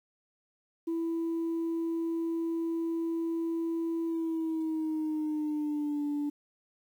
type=tone with pitch glide; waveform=sine; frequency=331.2 to 291.7 Hz; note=E4 to D4; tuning=+8 to -12 cents; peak=-27 dBFS; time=0.87-6.3 s; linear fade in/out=10 ms; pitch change=-220 cents; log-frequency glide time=4.06-6.03 s; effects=tanh soft clip ceiling -27 dBFS + 10-bit

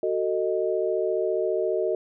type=chord; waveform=sine; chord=D# diminished; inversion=first; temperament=just; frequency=373.4 / 448 / 622.3 Hz; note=F#4 / A4 / D#5; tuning=+16 / +31 / 0 cents; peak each=-26 / -27 / -27 dBFS; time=0.03-1.95 s; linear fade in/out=2 ms; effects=none

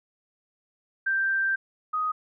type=tone pair in turn; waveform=sine; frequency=1571 / 1250.5 Hz; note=G6 / D#6; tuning=+3 / +8 cents; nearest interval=major third; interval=395 cents; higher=first; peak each=-22 / -24 dBFS; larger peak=first; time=1.06-1.56 / 1.93-2.12 s; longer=first; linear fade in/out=10 ms; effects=none

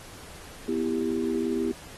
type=chord; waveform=sine; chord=E minor; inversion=second; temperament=just; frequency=247.2 / 329.6 / 395.6 Hz; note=B3 / E4 / G4; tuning=+2 / 0 / +16 cents; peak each=-29 dBFS; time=0.68-1.72 s; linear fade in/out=5 ms; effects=pink hiss -46 dBFS RMS until 1.97 s + AAC 32 kbps

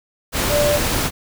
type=tone in noise; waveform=sine; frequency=587.3 Hz; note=D5; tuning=in tune; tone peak=-15 dBFS; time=0.49-0.8 s; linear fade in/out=50 ms; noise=pink; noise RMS=-20 dBFS; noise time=0.32-1.11 s; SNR=+2 dB; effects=none

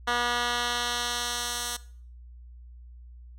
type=tone with band-pass filter sweep; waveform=10% pulse; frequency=241.2 Hz; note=B3; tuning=41 cents flat; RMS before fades=-29 dBFS; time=0.07-1.77 s; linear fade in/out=10 ms; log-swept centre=2000 to 8000 Hz; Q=0.77; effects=noise-tail reverb RT60 0.5 s tail -19 dB re dry + added 60 Hz sine -44 dBFS peak until 3.38 s

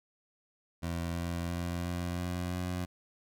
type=tone with pitch steps; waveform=20% pulse; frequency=84.8 / 85.79 / 86.78 / 87.79 / 88.81 / 89.84 Hz; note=E2 / F2 / F2 / F2 / F2 / F2; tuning=+50 / -30 / -10 / +10 / +30 / +50 cents; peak=-28 dBFS; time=0.82-2.86 s; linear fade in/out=20 ms; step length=340 ms; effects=none

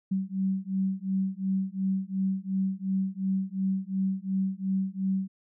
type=beating tone pair; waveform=sine; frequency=190 / 192.8 Hz; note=F#3 / G3; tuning=+46 / -28 cents; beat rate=2.8 Hz; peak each=-29 dBFS; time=0.11-5.28 s; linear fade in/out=10 ms; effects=none

